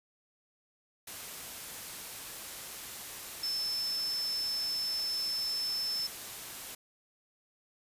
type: tone in noise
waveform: sine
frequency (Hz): 5274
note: E8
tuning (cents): 0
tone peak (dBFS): -31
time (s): 3.43-6.07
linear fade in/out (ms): 5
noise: white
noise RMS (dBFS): -43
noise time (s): 1.07-6.75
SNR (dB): +9
effects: resampled to 32000 Hz